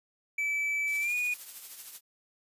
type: tone with pitch glide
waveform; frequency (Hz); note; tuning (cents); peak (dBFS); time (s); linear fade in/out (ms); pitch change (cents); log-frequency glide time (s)
triangle; 2308 to 2459; D7 to D#7; -31 to -21; -26; 0.38-1.34; 5; +110; 1-1.14
type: noise with tremolo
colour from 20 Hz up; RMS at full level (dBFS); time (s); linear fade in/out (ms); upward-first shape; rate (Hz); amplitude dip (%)
blue; -41; 0.86-2.01; 50; triangle; 13; 55
effects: resampled to 32000 Hz